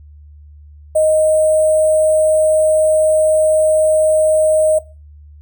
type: tone with sample-and-hold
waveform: sine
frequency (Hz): 624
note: D#5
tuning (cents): +5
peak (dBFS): -9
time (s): 0.95-4.79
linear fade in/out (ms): 10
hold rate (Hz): 8820
effects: noise-tail reverb RT60 0.3 s tail -18 dB re dry + added 74 Hz sine -37 dBFS peak until 5.41 s